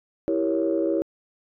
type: chord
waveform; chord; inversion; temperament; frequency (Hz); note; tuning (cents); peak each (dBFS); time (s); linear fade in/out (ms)
sine; E diminished seventh; none; equal; 329.6 / 392 / 466.2 / 554.4; E4 / G4 / Bb4 / Db5; 0 / 0 / 0 / 0; -23 / -27 / -29 / -26; 0.28-1.02; 0
effects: tanh soft clip ceiling -12 dBFS